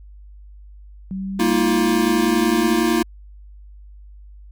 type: linear sweep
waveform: sine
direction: up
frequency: 190 to 220 Hz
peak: -24 dBFS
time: 1.11-2.79 s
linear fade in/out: 0 ms
type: chord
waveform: square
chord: Bb suspended fourth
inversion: none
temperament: equal with one note detuned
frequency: 233.1 / 318.4 / 349.2 Hz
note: Bb3 / Eb4 / F4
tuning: 0 / +40 / 0 cents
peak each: -21 dBFS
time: 1.39-3.03 s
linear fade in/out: 10 ms
effects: added 50 Hz sine -39 dBFS peak until 4.51 s